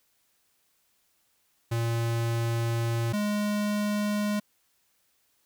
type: tone pair in turn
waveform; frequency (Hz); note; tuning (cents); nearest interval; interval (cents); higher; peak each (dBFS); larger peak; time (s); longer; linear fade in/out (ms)
square; 116 / 207.8; A#2 / G#3; -8 / +1; minor seventh; 1009; second; -26 / -26; neither; 1.71-3.13 / 3.13-4.4; first; 10
effects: white hiss -70 dBFS RMS until 5.45 s